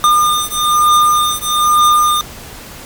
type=beating tone pair; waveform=square; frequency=1209 / 1210.1 Hz; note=D6 / D#6; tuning=+50 / -49 cents; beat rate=1.1 Hz; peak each=-13 dBFS; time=0.04-2.21 s; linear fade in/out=0 ms; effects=pink hiss -32 dBFS RMS until 2.85 s + MP3 96 kbps